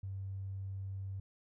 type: tone with tanh clipping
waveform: triangle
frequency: 96.8 Hz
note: G2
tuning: 21 cents flat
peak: -38 dBFS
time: 0.03-1.2 s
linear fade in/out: 5 ms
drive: 2 dB
effects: none